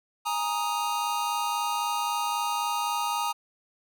square chord, Ab suspended second, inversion none, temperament just, 830.6 / 934.4 / 1245.9 Hz, Ab5 / Bb5 / Eb6, 0 / +4 / +2 cents, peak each -33 / -30 / -32 dBFS, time 0.25-3.33 s, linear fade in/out 20 ms, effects none

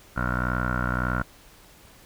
15% pulse tone with low-pass filter, 61.74 Hz, B1, in tune, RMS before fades -26 dBFS, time 0.16-1.23 s, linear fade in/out 10 ms, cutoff 1400 Hz, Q 9.1, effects pink hiss -52 dBFS RMS until 2.05 s

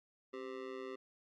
square tone with amplitude modulation, 392 Hz, G4, in tune, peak -39 dBFS, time 0.33-0.96 s, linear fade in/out 10 ms, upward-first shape sine, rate 124 Hz, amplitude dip 100%, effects low-pass 3000 Hz 12 dB/octave + Opus 48 kbps

